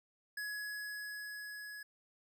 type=tone with level ramp; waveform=square; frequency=1683 Hz; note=G#6; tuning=23 cents sharp; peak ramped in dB=-39 to -46 dBFS; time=0.37-1.83 s; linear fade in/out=5 ms; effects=none